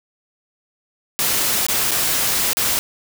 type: noise with dropouts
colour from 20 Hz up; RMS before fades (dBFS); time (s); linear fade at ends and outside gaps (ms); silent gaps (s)
white; -19; 1.19-2.79; 0; 1.666-1.685 / 1.91-1.916 / 2.532-2.57
effects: none